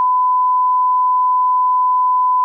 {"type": "tone", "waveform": "sine", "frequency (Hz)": 1004, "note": "B5", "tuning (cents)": 28, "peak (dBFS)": -11, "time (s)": [0, 2.44], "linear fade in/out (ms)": 0, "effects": []}